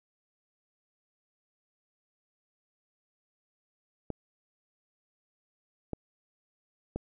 clicks, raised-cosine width 2 ms, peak -20 dBFS, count 3, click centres 4.103 / 5.933 / 6.96 s, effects none

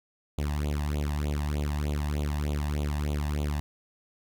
sawtooth tone with flanger, 73.6 Hz, D2, 4 cents sharp, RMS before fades -29 dBFS, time 0.38-3.6 s, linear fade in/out 0 ms, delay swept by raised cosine 0.28 to 1.13 ms, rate 3.3 Hz, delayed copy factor +0.95, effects none

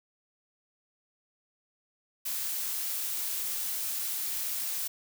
blue noise, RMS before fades -33 dBFS, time 2.25-4.88 s, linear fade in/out 10 ms, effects none

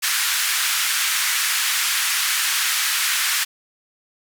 pink band-pass noise, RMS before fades -21 dBFS, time 0.02-3.45 s, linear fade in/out 20 ms, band 1400 to 15000 Hz, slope 24 dB/octave, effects none

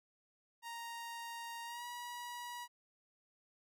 sawtooth tone with pitch glide, 932.3 to 966.3 Hz, A#5 to B5, 0 to -38 cents, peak -40 dBFS, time 0.62-2.68 s, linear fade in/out 50 ms, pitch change +62 cents, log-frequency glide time 1.65-1.85 s, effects none

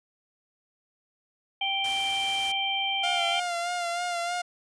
harmonic tone, 784 Hz, G5, in tune, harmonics 1 / 3 / 4, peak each -31 / -31 / -28 dBFS, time 1.61-3.4 s, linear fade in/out 5 ms
white noise, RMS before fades -38 dBFS, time 1.84-2.52 s, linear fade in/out 5 ms
sawtooth tone with vibrato, 698.5 Hz, F5, in tune, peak -24 dBFS, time 3.03-4.42 s, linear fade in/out 10 ms, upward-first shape sine, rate 3.2 Hz, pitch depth 35 cents each way
effects resampled to 22050 Hz

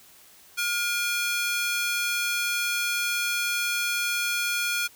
sawtooth ring-modulated tone, 1914 Hz, A#6, 45 cents sharp, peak -18 dBFS, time 0.57-4.88 s, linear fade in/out 20 ms, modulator 498 Hz, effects white hiss -53 dBFS RMS until 4.95 s

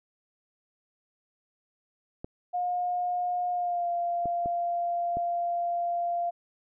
clicks, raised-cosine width 2 ms, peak -23 dBFS, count 4, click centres 2.245 / 4.257 / 4.459 / 5.17 s
sine tone with pitch glide, 715 to 693.4 Hz, F5 to F5, +41 to -13 cents, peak -26 dBFS, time 2.53-6.31 s, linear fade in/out 20 ms, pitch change -54 cents, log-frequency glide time 3.51-3.89 s
effects none

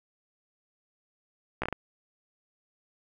slowing click train, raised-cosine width 0.5 ms, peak -15 dBFS, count 5, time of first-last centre 1.62-1.727 s, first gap 15 ms, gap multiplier 1.4, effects 9-bit

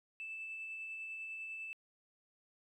sine tone with tremolo, 2637 Hz, E7, in tune, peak -40 dBFS, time 0.2-1.73 s, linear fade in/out 0 ms, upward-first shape sine, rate 10 Hz, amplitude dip 25%, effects tanh soft clip ceiling -37 dBFS + 13-bit

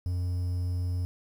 triangle tone with quantisation, 89.3 Hz, F2, 39 cents sharp, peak -25 dBFS, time 0.06-1.05 s, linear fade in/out 0 ms, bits 9, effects none

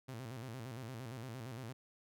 sawtooth tone with vibrato, 121.5 Hz, B2, 28 cents flat, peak -40 dBFS, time 0.08-1.73 s, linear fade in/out 10 ms, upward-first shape square, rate 8.7 Hz, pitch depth 130 cents each way, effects none

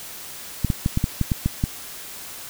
clicks, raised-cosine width 5 ms, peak -7 dBFS, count 9, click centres 0.647 / 0.702 / 0.861 / 0.974 / 1.041 / 1.213 / 1.318 / 1.46 / 1.639 s, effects white hiss -37 dBFS RMS until 2.49 s

